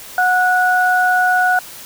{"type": "tone pair together", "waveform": "sine", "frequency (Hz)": [732, 1468.1], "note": ["F#5", "F#6"], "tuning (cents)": [-19, -14], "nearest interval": "octave", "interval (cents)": 1205, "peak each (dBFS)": -14, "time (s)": [0.18, 1.59], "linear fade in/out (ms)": 2, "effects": ["white hiss -35 dBFS RMS until 1.85 s"]}